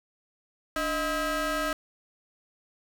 25% pulse ring-modulated tone, 329.6 Hz, E4, in tune, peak -20 dBFS, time 0.76-1.73 s, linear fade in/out 2 ms, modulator 953 Hz, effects none

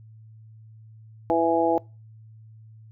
harmonic tone, 166.2 Hz, E3, 15 cents sharp, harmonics 2 / 3 / 4 / 5, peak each -24 / -24 / -24 / -24 dBFS, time 1.3-1.78 s, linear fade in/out 0 ms, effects noise-tail reverb RT60 0.3 s tail -24 dB re dry + added 110 Hz sine -45 dBFS peak until 2.91 s

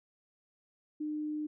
sine tone, 302.8 Hz, D#4, 47 cents flat, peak -33 dBFS, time 1-1.47 s, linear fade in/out 10 ms, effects none

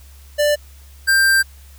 square tone pair in turn, 590 / 1575.1 Hz, D5 / G6, +8 / +8 cents, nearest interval octave + perfect fourth, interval 1700 cents, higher second, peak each -14 / -12 dBFS, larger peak second, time 0.38-0.56 / 1.07-1.43 s, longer second, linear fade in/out 20 ms, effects added 69 Hz sine -40 dBFS peak until 1.78 s + white hiss -50 dBFS RMS until 1.78 s

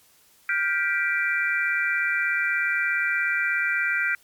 sine chord, G dominant seventh, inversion third, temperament just, 1411.2 / 1568 / 1960 / 2352 Hz, F6 / G6 / B6 / D7, +18 / 0 / -14 / +2 cents, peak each -27 / -26 / -27 / -27 dBFS, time 0.49-4.15 s, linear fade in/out 2 ms, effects white hiss -58 dBFS RMS until 4.23 s + MP3 96 kbps

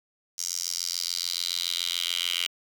10% pulse tone with high-pass filter sweep, 87 Hz, F2, 6 cents flat, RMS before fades -30 dBFS, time 0.38-2.47 s, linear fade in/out 5 ms, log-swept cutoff 6000 to 2900 Hz, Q 3.9, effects none

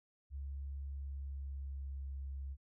sine tone with pitch glide, 69.3 to 68.19 Hz, C#2 to C#2, 0 to -28 cents, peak -40 dBFS, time 0.3-2.57 s, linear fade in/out 50 ms, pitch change -28 cents, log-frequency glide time 0.86-2.03 s, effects none

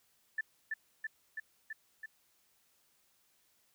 sine tone with echo, 1760 Hz, A6, in tune, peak -31 dBFS, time 0.38-0.41 s, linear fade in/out 5 ms, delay 330 ms, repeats 5, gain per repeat -2 dB, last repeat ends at 2.06 s, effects white hiss -72 dBFS RMS until 3.74 s

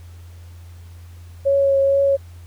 sine tone with vibrato, 551 Hz, C#5, 11 cents flat, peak -13 dBFS, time 1.45-2.17 s, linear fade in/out 20 ms, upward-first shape triangle, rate 2.2 Hz, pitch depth 17 cents each way, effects added 86 Hz sine -37 dBFS peak until 2.46 s + pink hiss -53 dBFS RMS until 2.46 s

